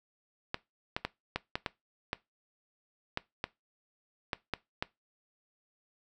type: clicks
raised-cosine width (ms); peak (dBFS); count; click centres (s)
0.3; -15; 12; 0.544 / 0.965 / 1.05 / 1.36 / 1.555 / 1.662 / 2.131 / 3.174 / 3.441 / 4.332 / 4.537 / 4.825
effects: noise-tail reverb RT60 0.2 s tail -20 dB re dry